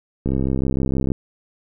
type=click train; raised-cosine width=3 ms; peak=-9 dBFS; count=58; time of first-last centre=0.26-1.118 s; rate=66.4 Hz; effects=none